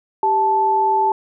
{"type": "tone pair together", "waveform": "sine", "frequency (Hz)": [392, 876], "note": ["G4", "A5"], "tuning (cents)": [0, -8], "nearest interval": "octave + major second", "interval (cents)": 1392, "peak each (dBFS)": [-22, -14], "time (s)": [0.23, 1.12], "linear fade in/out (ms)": 2, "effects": []}